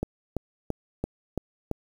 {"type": "click train", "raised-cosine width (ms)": 2, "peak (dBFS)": -14, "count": 6, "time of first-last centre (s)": [0.03, 1.714], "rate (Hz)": 2.97, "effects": ["8-bit"]}